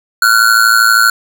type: ring-modulated tone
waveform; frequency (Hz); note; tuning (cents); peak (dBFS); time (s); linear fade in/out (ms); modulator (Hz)
square; 1438; F#6; -50; -4; 0.22-1.1; 2; 56.3
effects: 7-bit